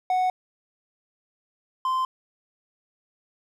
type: tone pair in turn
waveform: triangle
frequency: 739 / 1037.9 Hz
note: F#5 / C6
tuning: -2 / -14 cents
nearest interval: tritone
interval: 588 cents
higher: second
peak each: -18 / -20 dBFS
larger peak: first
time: 0.1-0.3 / 1.85-2.05 s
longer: neither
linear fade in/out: 2 ms
effects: none